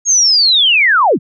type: linear sweep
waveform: sine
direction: down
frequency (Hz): 6645 to 103.83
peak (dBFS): -7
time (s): 0.05-1.19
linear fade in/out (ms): 50
effects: none